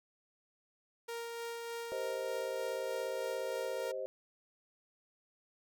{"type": "tone with tremolo", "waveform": "sawtooth", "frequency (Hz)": 466.2, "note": "A#4", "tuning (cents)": 0, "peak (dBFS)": -35, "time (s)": [1.08, 3.92], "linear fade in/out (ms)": 10, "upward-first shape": "sine", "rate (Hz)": 3.3, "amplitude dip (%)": 25}
{"type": "chord", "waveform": "sine", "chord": "C minor", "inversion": "second", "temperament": "equal with one note detuned", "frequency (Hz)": [392, 523.3, 626.9], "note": ["G4", "C5", "Eb5"], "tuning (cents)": [0, 0, 13], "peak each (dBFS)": [-44, -38, -43], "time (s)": [1.92, 4.06], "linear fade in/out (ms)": 0}
{"effects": []}